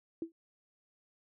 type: tone with exponential decay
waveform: sine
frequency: 330 Hz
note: E4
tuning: 2 cents sharp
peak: -30 dBFS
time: 0.22-0.32 s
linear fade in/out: 2 ms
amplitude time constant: 21 ms
effects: none